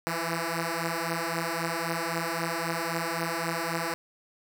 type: beating tone pair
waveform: 5% pulse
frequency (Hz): 164.81 / 168.61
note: E3 / E3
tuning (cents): 0 / +39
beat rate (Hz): 3.8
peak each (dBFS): -20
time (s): 0.07-3.94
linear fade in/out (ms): 0
effects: none